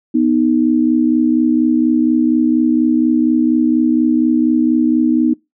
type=tone pair together; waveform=sine; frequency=246.9 / 311.1 Hz; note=B3 / D#4; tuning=0 / 0 cents; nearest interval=major third; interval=400 cents; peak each=-13 dBFS; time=0.14-5.34 s; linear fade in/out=10 ms; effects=noise-tail reverb RT60 0.2 s tail -23 dB re dry